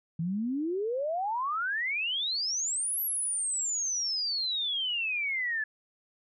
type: exponential two-way sweep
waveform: sine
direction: up then down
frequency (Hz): 158.1 to 11840 to 1708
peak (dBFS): -28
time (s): 0.19-5.64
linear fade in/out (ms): 5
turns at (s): 3.01
effects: none